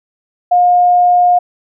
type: tone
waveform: sine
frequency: 713 Hz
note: F5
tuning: 36 cents sharp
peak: -6 dBFS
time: 0.51-1.39 s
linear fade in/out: 10 ms
effects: none